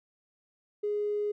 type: tone with tanh clipping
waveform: triangle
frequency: 415.4 Hz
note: G#4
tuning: in tune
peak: -27 dBFS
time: 0.83-1.32 s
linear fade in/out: 10 ms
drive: 2 dB
effects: none